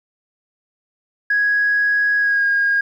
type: tone with pitch glide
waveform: sine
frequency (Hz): 1661.2 to 1628.9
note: G#6 to G#6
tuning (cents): 0 to -34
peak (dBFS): -13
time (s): 1.3-2.81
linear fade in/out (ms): 5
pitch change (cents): -34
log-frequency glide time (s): 2.18-2.45
effects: tanh soft clip ceiling -9 dBFS + 9-bit